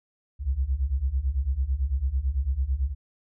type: beating tone pair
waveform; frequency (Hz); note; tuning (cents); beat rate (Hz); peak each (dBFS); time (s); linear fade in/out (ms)
sine; 61.74 / 70.74; B1 / C#2; 0 / +36; 9; -27 / -25; 0.39-2.95; 50
effects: none